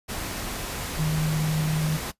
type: tone in noise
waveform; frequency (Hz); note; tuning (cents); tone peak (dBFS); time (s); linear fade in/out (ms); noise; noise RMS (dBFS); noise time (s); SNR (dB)
sine; 155.3; D#3; -3; -22; 0.98-1.98; 20; pink; -32; 0.08-2.12; +7
effects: noise-tail reverb RT60 0.1 s tail -17 dB re dry + resampled to 32000 Hz